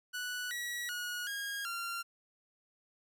sawtooth tone with pitch steps, 1478 / 1925 / 1452 / 1632 / 1381 Hz, F#6 / B6 / F#6 / G#6 / F6, -2 / -45 / -33 / -31 / -20 cents, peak -33 dBFS, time 0.13-2.03 s, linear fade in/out 20 ms, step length 380 ms, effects none

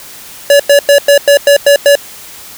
square tone bursts, 569 Hz, C#5, 45 cents sharp, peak -3 dBFS, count 8, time 0.5-1.954 s, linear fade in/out 2 ms, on 96 ms, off 98 ms, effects white hiss -31 dBFS RMS until 2.57 s

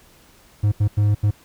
triangle tone bursts at uneven times, 103.83 Hz, G#2, in tune, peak -12 dBFS, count 4, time 0.63-0.72 / 0.8-0.88 / 0.97-1.15 / 1.23-1.31 s, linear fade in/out 10 ms, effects pink hiss -52 dBFS RMS until 1.44 s

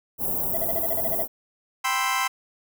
white band-stop noise, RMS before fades -26 dBFS, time 0.18-1.28 s, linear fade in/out 50 ms, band 790 to 13000 Hz, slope 24 dB/octave
triangle tone bursts, 659.3 Hz, E5, in tune, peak -24 dBFS, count 10, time 0.54-1.223 s, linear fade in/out 5 ms, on 35 ms, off 37 ms
25% pulse chord, C major seventh, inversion second, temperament equal, 784 / 987.8 / 1046.5 / 1318.5 Hz, G5 / B5 / C6 / E6, 0 / 0 / 0 / 0 cents, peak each -26 / -27 / -21 / -26 dBFS, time 1.84-2.28 s, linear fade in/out 10 ms
effects none

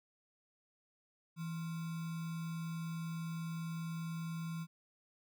sine tone with sample-and-hold, 164.81 Hz, E3, in tune, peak -38 dBFS, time 1.36-4.67 s, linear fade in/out 50 ms, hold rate 1225 Hz, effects none

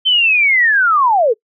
sine linear sweep, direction down, 3117 to 415.3 Hz, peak -9 dBFS, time 0.05-1.34 s, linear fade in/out 20 ms, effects noise-tail reverb RT60 0.1 s tail -24 dB re dry

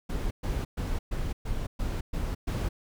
brown noise bursts, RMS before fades -30 dBFS, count 8, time 0.09-2.69 s, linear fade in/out 10 ms, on 220 ms, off 120 ms, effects none

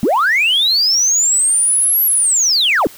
sine linear two-way sweep, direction up then down, 180.7 to 11840 to 218.4 Hz, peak -9 dBFS, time 0.03-2.87 s, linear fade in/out 0 ms, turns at 2.04 s, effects tanh soft clip ceiling -8 dBFS + white hiss -39 dBFS RMS until 2.97 s

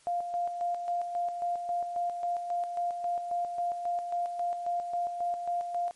sine tone with tremolo, 699 Hz, F5, 1 cent sharp, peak -27 dBFS, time 0.07-5.91 s, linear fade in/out 0 ms, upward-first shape square, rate 3.7 Hz, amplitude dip 50%, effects white hiss -61 dBFS RMS until 5.95 s + MP3 48 kbps

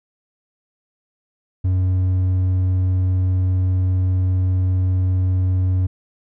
sine tone with hard clipping, 92.5 Hz, F#2, in tune, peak -16 dBFS, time 1.64-5.87 s, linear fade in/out 10 ms, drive 3 dB, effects none

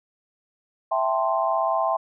sine chord, A minor seventh, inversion second, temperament equal, 659.3 / 784 / 880 / 1046.5 Hz, E5 / G5 / A5 / C6, 0 / 0 / 0 / 0 cents, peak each -24 / -26 / -29 / -25 dBFS, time 0.91-1.97 s, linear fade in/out 10 ms, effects none

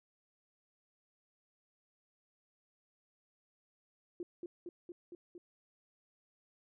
sine tone with echo, 349.2 Hz, F4, in tune, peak -38 dBFS, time 4.2-4.23 s, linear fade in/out 2 ms, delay 230 ms, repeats 5, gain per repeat -2 dB, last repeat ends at 5.38 s, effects none

